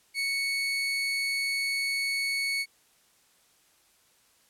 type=tone; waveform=30% pulse; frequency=2217 Hz; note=C#7; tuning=in tune; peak=-24 dBFS; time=0.14-2.66 s; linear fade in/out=50 ms; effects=white hiss -64 dBFS RMS until 4.49 s + low-pass 12000 Hz 12 dB/octave